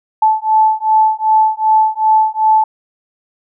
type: beating tone pair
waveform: sine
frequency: 870 / 872.6 Hz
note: A5 / A5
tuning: -20 / -15 cents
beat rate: 2.6 Hz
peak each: -12 dBFS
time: 0.22-2.64 s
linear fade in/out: 5 ms
effects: none